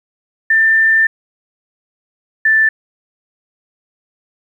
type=tone pair in turn; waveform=sine; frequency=1786 / 1764.5 Hz; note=A6 / A6; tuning=+25 / +4 cents; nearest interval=unison; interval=21 cents; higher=first; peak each=-8 dBFS; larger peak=neither; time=0.5-1.07 / 2.45-2.69 s; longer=first; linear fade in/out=5 ms; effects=8-bit